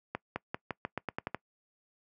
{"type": "accelerating click train", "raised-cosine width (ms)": 0.5, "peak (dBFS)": -18, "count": 10, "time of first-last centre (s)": [0.15, 1.346], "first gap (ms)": 210, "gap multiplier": 0.88, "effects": ["noise-tail reverb RT60 0.1 s tail -23 dB re dry", "high-pass 100 Hz 12 dB/octave"]}